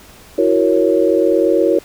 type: chord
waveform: sine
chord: F# dominant seventh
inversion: third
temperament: equal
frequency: 329.6 / 370 / 466.2 / 554.4 Hz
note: E4 / F#4 / A#4 / C#5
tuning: 0 / 0 / 0 / 0 cents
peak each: -16 dBFS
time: 0.38-1.79 s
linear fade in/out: 5 ms
effects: pink hiss -42 dBFS RMS until 1.84 s